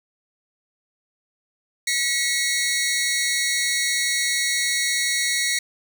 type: tone pair together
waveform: 15% pulse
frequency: 1929 / 2192 Hz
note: B6 / C#7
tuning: -41 / -20 cents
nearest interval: major second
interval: 221 cents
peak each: -17 dBFS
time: 1.87-5.59 s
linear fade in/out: 5 ms
effects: none